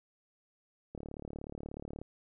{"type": "click train", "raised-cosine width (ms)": 2, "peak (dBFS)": -29, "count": 40, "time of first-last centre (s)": [0.95, 2.016], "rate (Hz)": 36.6, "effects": []}